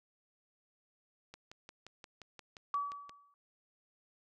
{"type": "click train", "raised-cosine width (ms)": 0.2, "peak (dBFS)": -32, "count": 11, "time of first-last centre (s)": [1.34, 3.094], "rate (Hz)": 5.7}
{"type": "tone with exponential decay", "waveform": "sine", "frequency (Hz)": 1144, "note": "D6", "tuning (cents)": -46, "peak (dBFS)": -29, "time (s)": [2.74, 3.34], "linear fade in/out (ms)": 1, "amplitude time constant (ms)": 130}
{"effects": []}